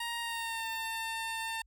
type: tone with pitch glide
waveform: 15% pulse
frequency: 937 to 900.9 Hz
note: A#5 to A5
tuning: +9 to +41 cents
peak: -28 dBFS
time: 0-1.62 s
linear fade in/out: 5 ms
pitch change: -68 cents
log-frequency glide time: 0.2-0.66 s
effects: added 50 Hz sine -62 dBFS peak until 1.66 s